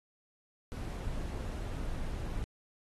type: noise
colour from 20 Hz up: brown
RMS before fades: -37 dBFS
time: 0.72-2.44 s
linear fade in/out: 0 ms
effects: AAC 32 kbps